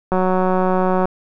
click train, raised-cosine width 1 ms, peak -5 dBFS, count 174, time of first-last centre 0.12-1.055 s, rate 185 Hz, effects none

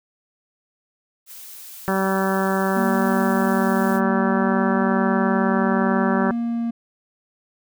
blue noise, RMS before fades -39 dBFS, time 1.26-4.01 s, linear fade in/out 50 ms
harmonic tone, 192.2 Hz, G3, 34 cents flat, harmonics 1 / 2 / 3 / 4 / 5 / 6 / 7 / 8 / 9, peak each -22 / -25 / -27 / -28 / -29 / -30 / -30 / -31 / -32 dBFS, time 1.88-6.31 s, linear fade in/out 0 ms
triangle tone with vibrato, 233.1 Hz, A#3, in tune, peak -19 dBFS, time 2.76-6.71 s, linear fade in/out 10 ms, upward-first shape triangle, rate 0.65 Hz, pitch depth 18 cents each way
effects none

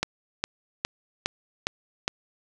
click train, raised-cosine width 0.2 ms, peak -7 dBFS, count 6, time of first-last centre 0.03-2.079 s, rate 2.44 Hz, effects none

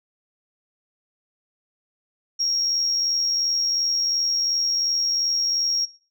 sine tone with amplitude modulation, 5588 Hz, F8, in tune, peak -17 dBFS, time 2.39-5.86 s, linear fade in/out 20 ms, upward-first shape sine, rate 82.8 Hz, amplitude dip 35%, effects noise-tail reverb RT60 0.4 s tail -20 dB re dry + tanh soft clip ceiling -15 dBFS

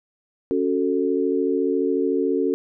sine chord, F# minor, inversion second, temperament just, 277.5 / 370 / 444 Hz, C#4 / F#4 / A4, +2 / 0 / +16 cents, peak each -23 dBFS, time 0.51-2.54 s, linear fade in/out 0 ms, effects none

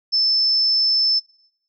sine tone, 5274 Hz, E8, in tune, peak -15 dBFS, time 0.12-1.2 s, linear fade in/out 20 ms, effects noise-tail reverb RT60 0.8 s tail -24 dB re dry

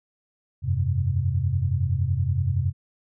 sine chord, F suspended second, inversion none, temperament equal, 87.31 / 98 / 130.81 Hz, F2 / G2 / C3, 0 / 0 / 0 cents, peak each -25 dBFS, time 0.62-2.73 s, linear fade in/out 50 ms, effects none

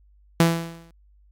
sawtooth tone with exponential decay, 166.8 Hz, E3, 21 cents sharp, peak -8 dBFS, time 0.4-0.91 s, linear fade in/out 2 ms, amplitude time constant 110 ms, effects added 50 Hz sine -53 dBFS peak until 1.31 s + AAC 64 kbps

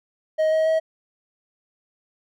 triangle tone with pitch steps, 628 / 634.2 / 640.5 Hz, D#5 / D#5 / E5, +16 / +33 / -50 cents, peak -15 dBFS, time 0.38-0.8 s, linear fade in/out 20 ms, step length 140 ms, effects none

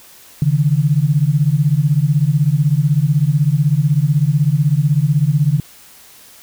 sine beating tone pair, 139.1 / 155.1 Hz, C#3 / D#3, +6 / -5 cents, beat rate 16 Hz, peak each -14 dBFS, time 0.42-5.6 s, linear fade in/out 2 ms, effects white hiss -43 dBFS RMS until 6.42 s

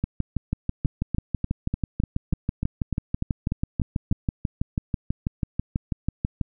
two click trains, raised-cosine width 5 ms, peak -11 / -12 dBFS, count 40 / 12, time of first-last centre 0.04-6.413 / 0.85-4.114 s, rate 6.12 / 3.37 Hz, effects none

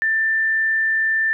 sine tone, 1779 Hz, A6, 19 cents sharp, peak -16 dBFS, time 0.02-1.33 s, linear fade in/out 0 ms, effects none

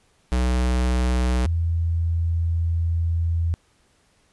square / sine tone pair in turn, 62.2 / 83.6 Hz, B1 / E2, +13 / +25 cents, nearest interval perfect fourth, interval 512 cents, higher second, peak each -19 dBFS, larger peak neither, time 0.32-1.46 / 1.46-3.54 s, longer second, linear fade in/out 0 ms, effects pink hiss -62 dBFS RMS until 4.32 s + resampled to 24000 Hz

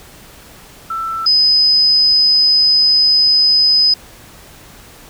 sine tone pair in turn, 1331 / 5025 Hz, E6 / D#8, +16 / +16 cents, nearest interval octave + major seventh, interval 2300 cents, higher second, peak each -18 / -8 dBFS, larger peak second, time 0.9-1.26 / 1.26-3.94 s, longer second, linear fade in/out 5 ms, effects pink hiss -40 dBFS RMS until 5.09 s

